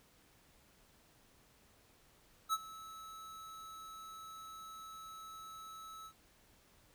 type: tone with ADSR envelope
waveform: square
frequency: 1300 Hz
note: E6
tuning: 24 cents flat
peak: -30 dBFS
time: 2.49-6.13 s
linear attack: 41 ms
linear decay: 41 ms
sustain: -19 dB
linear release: 69 ms
effects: pink hiss -67 dBFS RMS until 6.94 s